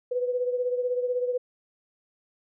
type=beating tone pair; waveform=sine; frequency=493.9 / 509.9 Hz; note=B4 / C5; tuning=0 / -45 cents; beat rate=16 Hz; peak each=-25 / -32 dBFS; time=0.11-1.38 s; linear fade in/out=10 ms; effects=none